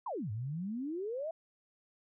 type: exponential two-way sweep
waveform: sine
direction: down then up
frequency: 1095 to 100.7 to 673 Hz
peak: -35 dBFS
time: 0.06-1.31 s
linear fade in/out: 5 ms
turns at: 0.31 s
effects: none